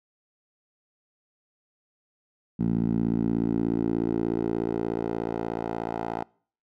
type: tone with band-pass filter sweep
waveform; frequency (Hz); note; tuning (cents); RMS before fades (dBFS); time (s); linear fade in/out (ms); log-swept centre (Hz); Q
10% pulse; 56.7; A#1; -47; -27; 2.59-6.24; 10; 200 to 700; 2.2
effects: noise-tail reverb RT60 0.5 s tail -26 dB re dry